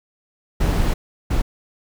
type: noise bursts at uneven times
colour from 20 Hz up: brown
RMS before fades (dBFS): -18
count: 2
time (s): 0.6-0.94 / 1.3-1.42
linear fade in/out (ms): 10
effects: none